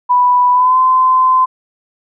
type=tone with pitch glide; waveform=sine; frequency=987.8 to 1029.2 Hz; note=B5 to C6; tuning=0 to -29 cents; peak=-7 dBFS; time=0.09-1.46 s; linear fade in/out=20 ms; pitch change=+71 cents; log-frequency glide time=0.52-0.78 s; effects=none